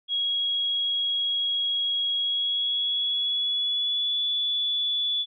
sine tone with pitch glide, 3309 to 3442 Hz, G#7 to A7, -7 to -39 cents, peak -23 dBFS, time 0.08-5.26 s, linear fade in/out 50 ms, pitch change +68 cents, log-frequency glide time 2.16-4.23 s, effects none

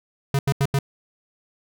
square tone bursts, 138.59 Hz, C#3, in tune, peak -18 dBFS, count 4, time 0.34-0.789 s, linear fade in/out 2 ms, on 50 ms, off 83 ms, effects none

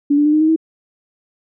sine tone with pitch steps, 287.2 / 293.7 / 300.4 / 307.3 / 314.3 / 321.4 Hz, D4 / D4 / D4 / D#4 / D#4 / E4, -39 / 0 / +39 / -21 / +18 / -44 cents, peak -10 dBFS, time 0.1-0.562 s, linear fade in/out 10 ms, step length 77 ms, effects none

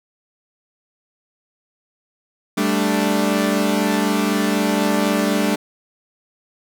sawtooth chord, G suspended second, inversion none, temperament equal, 196 / 220 / 293.7 Hz, G3 / A3 / D4, 0 / 0 / 0 cents, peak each -17 dBFS, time 2.57-5.56 s, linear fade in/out 10 ms, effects none

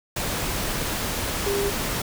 sine tone in noise, 401.2 Hz, G4, 40 cents sharp, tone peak -23 dBFS, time 1.46-1.7 s, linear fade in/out 5 ms, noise pink, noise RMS -27 dBFS, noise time 0.16-2.02 s, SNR +1 dB, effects none

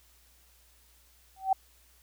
sine tone with exponential growth, 767 Hz, G5, 38 cents flat, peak -18 dBFS, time 1.36-1.53 s, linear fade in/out 5 ms, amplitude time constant 36 ms, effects added 60 Hz sine -63 dBFS peak until 2.02 s + white hiss -63 dBFS RMS until 2.02 s

